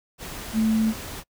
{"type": "tone in noise", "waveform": "sine", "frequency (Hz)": 220.4, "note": "A3", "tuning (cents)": 3, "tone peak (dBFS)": -18, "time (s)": [0.53, 0.94], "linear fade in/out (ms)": 50, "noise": "pink", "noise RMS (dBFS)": -36, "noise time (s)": [0.18, 1.24], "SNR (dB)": 15, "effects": ["noise-tail reverb RT60 0.1 s tail -26 dB re dry"]}